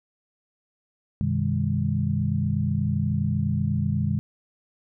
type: tone cluster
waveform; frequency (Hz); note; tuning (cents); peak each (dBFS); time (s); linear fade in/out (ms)
sine; 94.4 / 126.8 / 154.7 / 203.3; F#2 / B2 / D#3 / G#3; +35 / +46 / -10 / -37; -27; 1.21-4.19; 0
effects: none